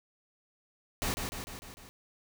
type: noise with echo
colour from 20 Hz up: pink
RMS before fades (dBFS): -32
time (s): 1.02-1.14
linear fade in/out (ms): 0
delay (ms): 150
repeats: 5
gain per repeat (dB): -4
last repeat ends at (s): 1.89
effects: none